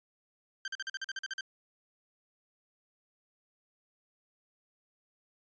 sawtooth tone bursts, 1568 Hz, G6, in tune, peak -31 dBFS, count 11, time 0.65-1.409 s, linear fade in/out 2 ms, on 29 ms, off 44 ms, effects resampled to 16000 Hz

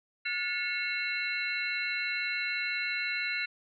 sine tone cluster, 1442 / 1749 / 2185 / 2712 / 4047 Hz, F#6 / A6 / C#7 / E7 / B7, -45 / -11 / -26 / +49 / +42 cents, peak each -37 / -40 / -33 / -36 / -39 dBFS, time 0.25-3.46 s, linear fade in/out 10 ms, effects none

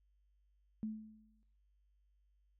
sine tone with exponential decay, 217 Hz, A3, 24 cents flat, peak -35 dBFS, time 0.83-1.43 s, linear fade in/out 0 ms, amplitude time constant 130 ms, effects noise-tail reverb RT60 0.7 s tail -24 dB re dry + added 50 Hz sine -70 dBFS peak until 2.59 s

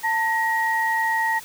sine tone pair together, 893.4 / 1893 Hz, A5 / A#6, +26 / +26 cents, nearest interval octave + minor second, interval 1300 cents, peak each -22 dBFS, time 0.03-1.4 s, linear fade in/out 20 ms, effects white hiss -41 dBFS RMS until 1.44 s

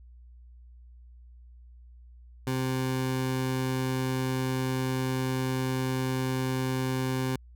20% pulse tone, 130 Hz, C3, 11 cents flat, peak -22 dBFS, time 2.47-7.36 s, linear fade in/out 2 ms, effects added 60 Hz sine -48 dBFS peak until 7.55 s

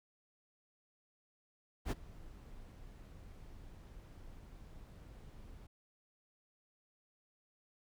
brown noise with ADSR envelope, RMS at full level -29 dBFS, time 1.85-5.67 s, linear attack 62 ms, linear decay 25 ms, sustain -24 dB, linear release 7 ms, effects none

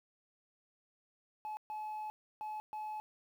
sine tone bursts at uneven times, 856 Hz, A5, 48 cents flat, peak -36 dBFS, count 4, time 1.45-1.57 / 1.7-2.1 / 2.41-2.6 / 2.73-3 s, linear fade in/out 0 ms, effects tanh soft clip ceiling -38 dBFS + 11-bit

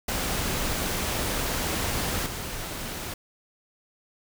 pink noise with level steps, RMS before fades -28 / -34 dBFS, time 0.08-3.14 s, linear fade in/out 5 ms, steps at 2.26 s, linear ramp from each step 2 ms, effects none

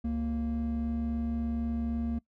triangle tone pair together, 69.3 / 231.6 Hz, C#2 / A#3, 0 / -11 cents, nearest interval octave + major sixth, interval 2089 cents, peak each -31 / -27 dBFS, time 0.04-2.19 s, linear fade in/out 10 ms, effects noise-tail reverb RT60 0.1 s tail -22 dB re dry + tanh soft clip ceiling -23 dBFS

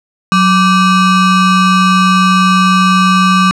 square ring-modulated tone, 678 Hz, E5, 49 cents sharp, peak -4 dBFS, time 0.32-3.51 s, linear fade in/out 0 ms, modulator 493 Hz, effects low-pass 6000 Hz 12 dB/octave

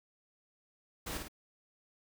pink noise with echo, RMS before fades -40 dBFS, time 1.06-1.18 s, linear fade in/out 10 ms, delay 52 ms, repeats 2, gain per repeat -4 dB, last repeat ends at 1.284 s, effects none

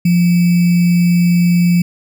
sine tone with sample-and-hold, 174.61 Hz, F3, in tune, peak -8 dBFS, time 0.05-1.82 s, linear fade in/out 5 ms, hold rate 2450 Hz, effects none

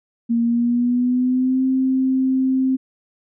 sine tone with pitch glide, 233.3 to 261.9 Hz, A#3 to C4, +2 to +2 cents, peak -15 dBFS, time 0.29-2.77 s, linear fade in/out 20 ms, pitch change +200 cents, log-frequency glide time 0.42-1.64 s, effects none

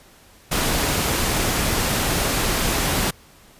pink noise, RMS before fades -21 dBFS, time 0.51-3.11 s, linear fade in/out 10 ms, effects pink hiss -50 dBFS RMS until 3.59 s + resampled to 32000 Hz

